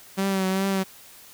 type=tone with vibrato; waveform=sawtooth; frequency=191.8 Hz; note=G3; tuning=37 cents flat; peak=-18 dBFS; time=0.17-0.84 s; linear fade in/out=20 ms; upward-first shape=triangle; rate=2.5 Hz; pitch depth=42 cents each way; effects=white hiss -48 dBFS RMS until 1.33 s